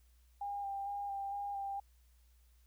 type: tone with vibrato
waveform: sine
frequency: 800 Hz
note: G5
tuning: 35 cents sharp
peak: -37 dBFS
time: 0.41-1.8 s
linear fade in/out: 5 ms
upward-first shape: square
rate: 2.2 Hz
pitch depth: 17 cents each way
effects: added 60 Hz sine -63 dBFS peak until 2.66 s + white hiss -75 dBFS RMS until 2.66 s